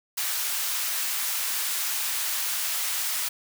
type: high-pass noise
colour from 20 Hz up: white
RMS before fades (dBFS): -28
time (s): 0.17-3.29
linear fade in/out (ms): 10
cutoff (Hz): 1000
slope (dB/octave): 12
effects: none